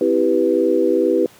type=chord; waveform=sine; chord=C major seventh; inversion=none; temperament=equal; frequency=261.6 / 329.6 / 392 / 493.9 Hz; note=C4 / E4 / G4 / B4; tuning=0 / 0 / 0 / 0 cents; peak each=-23 / -18 / -18 / -18 dBFS; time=0.01-1.26 s; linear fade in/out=2 ms; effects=pink hiss -47 dBFS RMS until 1.39 s + high-pass 150 Hz 12 dB/octave